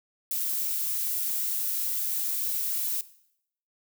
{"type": "noise", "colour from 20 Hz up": "violet", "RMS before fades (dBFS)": -29, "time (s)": [0.31, 3.01], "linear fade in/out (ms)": 2, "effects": ["noise-tail reverb RT60 0.7 s tail -17 dB re dry"]}